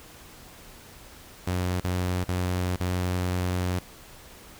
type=tone with dropouts; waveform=sawtooth; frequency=90.5 Hz; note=F#2; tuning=38 cents flat; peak=-21 dBFS; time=1.47-3.79 s; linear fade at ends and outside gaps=5 ms; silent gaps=1.801-1.842 / 2.24-2.284 / 2.761-2.801 s; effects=pink hiss -48 dBFS RMS until 4.59 s